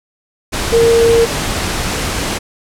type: tone in noise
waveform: sine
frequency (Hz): 462.2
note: A#4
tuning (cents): -15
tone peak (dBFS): -7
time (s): 0.72-1.26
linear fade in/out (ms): 20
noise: pink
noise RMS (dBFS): -18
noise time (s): 0.52-2.39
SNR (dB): +8
effects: low-pass 10000 Hz 12 dB/octave